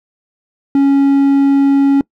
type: tone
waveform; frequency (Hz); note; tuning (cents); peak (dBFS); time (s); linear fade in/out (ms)
triangle; 277.2; C#4; 0; -5; 0.75-2.01; 2
effects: noise-tail reverb RT60 0.1 s tail -23 dB re dry